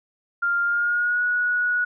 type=tone with pitch glide; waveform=sine; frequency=1398 to 1461.6 Hz; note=F6 to F#6; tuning=+1 to -22 cents; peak=-19 dBFS; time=0.42-1.85 s; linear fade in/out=10 ms; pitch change=+77 cents; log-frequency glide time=0.63-1.22 s; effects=none

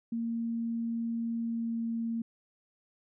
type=tone with pitch glide; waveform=sine; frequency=230.8 to 229.5 Hz; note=A#3 to A#3; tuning=-17 to -27 cents; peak=-30 dBFS; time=0.12-2.22 s; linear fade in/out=5 ms; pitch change=-10 cents; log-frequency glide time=1.39-1.83 s; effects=none

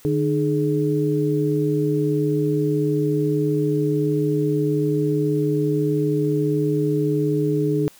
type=tone cluster; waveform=sine; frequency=150.2 / 303.6 / 422 Hz; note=D3 / D#4 / G#4; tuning=+39 / -42 / +28 cents; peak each=-22 dBFS; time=0.05-7.88 s; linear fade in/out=0 ms; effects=white hiss -50 dBFS RMS until 7.99 s

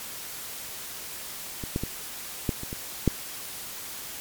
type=clicks; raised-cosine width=3 ms; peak=-20 / -13 / -16 / -11 / -23 / -21 / -6 dBFS; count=7; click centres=1.638 / 1.761 / 1.836 / 2.492 / 2.634 / 2.729 / 3.077 s; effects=white hiss -38 dBFS RMS until 4.2 s + MP3 96 kbps

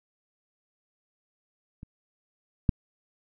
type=clicks; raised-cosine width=5 ms; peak=-29 / -8 dBFS; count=2; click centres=1.831 / 2.692 s; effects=none

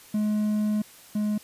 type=tone pair in turn; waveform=triangle; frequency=211.6 / 210.4 Hz; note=G#3 / G#3; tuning=+33 / +23 cents; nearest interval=unison; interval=10 cents; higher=first; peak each=-20 / -21 dBFS; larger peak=first; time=0.14-0.82 / 1.15-1.38 s; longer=first; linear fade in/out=5 ms; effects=white hiss -50 dBFS RMS until 1.43 s + resampled to 32000 Hz

